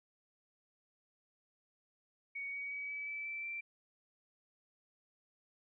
sine tone with pitch steps, 2237 / 2255 / 2273 / 2292 / 2311 / 2329 / 2348 Hz, C#7 / C#7 / C#7 / D7 / D7 / D7 / D7, +15 / +29 / +43 / -43 / -28 / -15 / -1 cents, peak -39 dBFS, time 2.35-3.61 s, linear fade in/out 10 ms, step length 180 ms, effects none

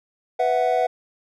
triangle chord, B suspended fourth, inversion none, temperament equal with one note detuned, 495.9 / 659.3 / 740 Hz, B4 / E5 / F#5, +7 / 0 / 0 cents, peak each -21 / -21 / -19 dBFS, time 0.39-0.87 s, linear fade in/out 10 ms, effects none

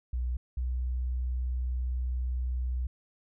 sine tone pair in turn, 61.4 / 62.37 Hz, B1 / B1, -9 / +18 cents, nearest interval unison, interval 27 cents, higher second, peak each -28 dBFS, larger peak neither, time 0.13-0.37 / 0.57-2.87 s, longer second, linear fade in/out 5 ms, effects none

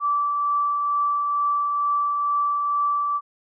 sine tone with tremolo, 1161 Hz, D6, 20 cents flat, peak -18 dBFS, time 0-3.21 s, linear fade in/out 50 ms, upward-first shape triangle, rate 2.2 Hz, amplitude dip 30%, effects none

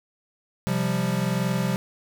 square chord, C suspended fourth, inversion none, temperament equal, 130.81 / 174.61 / 196 Hz, C3 / F3 / G3, 0 / 0 / 0 cents, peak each -28 / -27 / -28 dBFS, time 0.67-1.76 s, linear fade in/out 0 ms, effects none

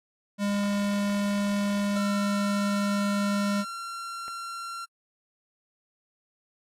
square tone, 202.7 Hz, G#3, 42 cents flat, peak -25 dBFS, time 0.38-3.65 s, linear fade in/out 50 ms
45% pulse tone with pitch glide, 1357 to 1368 Hz, E6 to F6, +50 to -36 cents, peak -34 dBFS, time 1.95-4.86 s, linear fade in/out 20 ms, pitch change +14 cents, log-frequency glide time 2.18-3.08 s
click, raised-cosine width 0.5 ms, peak -29 dBFS, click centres 4.281 s
effects low-pass 11000 Hz 12 dB/octave + AAC 64 kbps

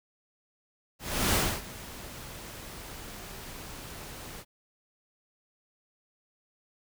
pink noise with ADSR envelope, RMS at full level -24 dBFS, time 0.99-4.45 s, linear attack 350 ms, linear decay 270 ms, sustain -19 dB, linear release 56 ms, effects none

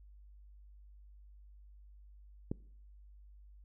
click, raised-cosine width 3 ms, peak -22 dBFS, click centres 2.515 s, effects noise-tail reverb RT60 0.6 s tail -23 dB re dry + added 50 Hz sine -54 dBFS peak until 3.64 s

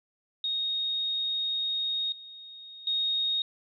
sine tone with level steps, 3729 Hz, A#7, in tune, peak -27 / -43 / -25 dBFS, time 0.44-3.42 s, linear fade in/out 2 ms, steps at 2.12 / 2.87 s, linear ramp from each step 2 ms, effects none

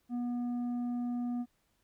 sine tone with tanh clipping, 242.6 Hz, B3, 31 cents flat, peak -33 dBFS, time 0.09-1.46 s, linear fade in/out 50 ms, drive 6 dB, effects pink hiss -75 dBFS RMS until 1.83 s

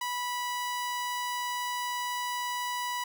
sawtooth tone, 982 Hz, B5, 10 cents flat, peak -27 dBFS, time 0.01-3.04 s, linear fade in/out 5 ms, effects none

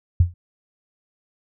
sine tone with exponential decay, 87.31 Hz, F2, in tune, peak -8 dBFS, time 0.2-0.34 s, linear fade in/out 5 ms, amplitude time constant 30 ms, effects none

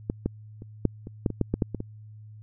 clicks, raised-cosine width 3 ms, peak -13 / -12 / -28 / -8 / -24 / -10 / -19 / -10 / -11 / -10 / -17 / -19 dBFS, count 12, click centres 0.099 / 0.26 / 0.621 / 0.853 / 1.071 / 1.262 / 1.303 / 1.413 / 1.54 / 1.622 / 1.747 / 1.804 s, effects added 107 Hz sine -43 dBFS peak until 2.42 s

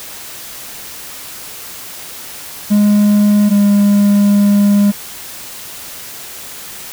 triangle tone pair in turn, 207 / 203.3 Hz, G#3 / G#3, -5 / -37 cents, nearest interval unison, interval 32 cents, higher first, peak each -5 dBFS, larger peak neither, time 2.7-3.5 / 3.5-4.92 s, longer second, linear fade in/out 20 ms, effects white hiss -30 dBFS RMS until 6.92 s

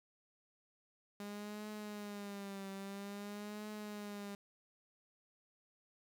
sawtooth tone with vibrato, 203.2 Hz, G#3, 38 cents flat, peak -40 dBFS, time 1.2-4.35 s, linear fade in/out 2 ms, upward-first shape triangle, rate 0.5 Hz, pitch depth 79 cents each way, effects 11-bit

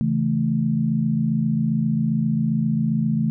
sine chord, A major, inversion first, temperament just, 137.5 / 165 / 220 Hz, C#3 / E3 / A3, -14 / +2 / 0 cents, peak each -24 / -23 / -21 dBFS, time 0.01-3.3 s, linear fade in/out 0 ms, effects none

